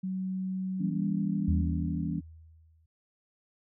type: tone with pitch glide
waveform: sine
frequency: 187.7 to 197.94 Hz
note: F#3 to G3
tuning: +25 to +17 cents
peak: -30 dBFS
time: 0.03-1.63 s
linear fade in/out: 10 ms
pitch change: +92 cents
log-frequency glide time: 0.84-1.03 s
type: chord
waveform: sine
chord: E diminished seventh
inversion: none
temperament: just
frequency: 164.81 / 197.78 / 237.3 / 284.8 Hz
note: E3 / G3 / Bb3 / Db4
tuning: 0 / +16 / +31 / +47 cents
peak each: -32 / -36 / -38 / -36 dBFS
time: 0.79-2.21 s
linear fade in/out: 20 ms
type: tone with exponential decay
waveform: sine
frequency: 80.3 Hz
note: E2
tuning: 45 cents flat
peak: -23 dBFS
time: 1.48-2.86 s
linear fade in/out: 5 ms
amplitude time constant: 300 ms
effects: none